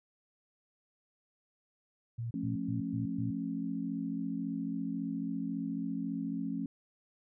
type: tone bursts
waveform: sine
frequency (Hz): 116.54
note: A#2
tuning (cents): 0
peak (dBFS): -34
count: 5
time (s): 2.18-3.31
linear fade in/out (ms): 10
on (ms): 130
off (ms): 120
type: chord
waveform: sine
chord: F augmented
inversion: none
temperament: just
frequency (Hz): 174.61 / 218.3 / 272.8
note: F3 / A3 / C#4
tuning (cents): 0 / -13 / -28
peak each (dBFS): -39 / -38 / -36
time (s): 2.34-6.66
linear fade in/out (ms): 2
effects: none